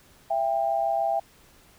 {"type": "tone pair together", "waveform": "sine", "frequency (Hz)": [668, 794.4], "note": ["E5", "G5"], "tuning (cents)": [23, 23], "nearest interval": "minor third", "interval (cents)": 300, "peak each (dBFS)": -25, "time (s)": [0.3, 1.2], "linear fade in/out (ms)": 10, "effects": ["pink hiss -56 dBFS RMS until 1.78 s"]}